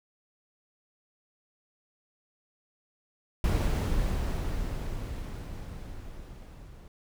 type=noise with level ramp; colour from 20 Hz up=brown; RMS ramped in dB=-24 to -48 dBFS; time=3.44-6.88 s; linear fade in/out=2 ms; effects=none